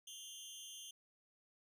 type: tone with amplitude modulation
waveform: 20% pulse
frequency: 3136 Hz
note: G7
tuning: in tune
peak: -40 dBFS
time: 0.07-0.91 s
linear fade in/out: 5 ms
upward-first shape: sine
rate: 294 Hz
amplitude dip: 100%
effects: none